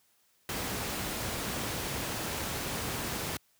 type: noise with amplitude modulation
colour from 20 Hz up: pink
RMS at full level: -33 dBFS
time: 0.49-3.37 s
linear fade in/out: 2 ms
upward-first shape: sine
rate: 224 Hz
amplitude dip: 30%
effects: white hiss -69 dBFS RMS until 3.59 s + high-pass 60 Hz 12 dB/octave